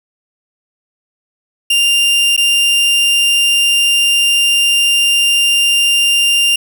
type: tone with dropouts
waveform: 40% pulse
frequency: 2794 Hz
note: F7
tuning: in tune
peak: -8 dBFS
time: 1.7-6.56 s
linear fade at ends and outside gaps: 5 ms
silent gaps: 2.365-2.376 s
effects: none